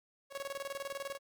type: tone with tremolo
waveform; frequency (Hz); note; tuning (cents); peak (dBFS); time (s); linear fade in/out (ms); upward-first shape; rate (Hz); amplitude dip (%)
sawtooth; 554.4; C#5; 0; -33; 0.3-1.19; 50; square; 20; 75
effects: none